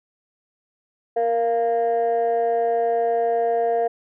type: tone pair together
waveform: sine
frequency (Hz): 466.2 / 694.3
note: A#4 / F5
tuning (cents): 0 / -10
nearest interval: perfect fifth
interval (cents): 690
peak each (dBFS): -19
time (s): 1.16-3.88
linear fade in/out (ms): 10
effects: tanh soft clip ceiling -14 dBFS